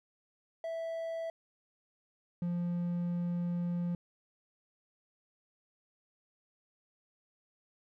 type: tone pair in turn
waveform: triangle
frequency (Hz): 658 / 174.28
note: E5 / F3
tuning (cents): -3 / -3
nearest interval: octave + major seventh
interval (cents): 2300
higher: first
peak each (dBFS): -33 / -29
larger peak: second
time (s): 0.64-1.3 / 2.42-3.95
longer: second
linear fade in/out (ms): 2
effects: none